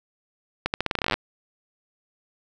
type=accelerating click train; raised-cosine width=0.3 ms; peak=-7 dBFS; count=16; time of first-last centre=0.66-1.141 s; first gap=79 ms; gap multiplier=0.85; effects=none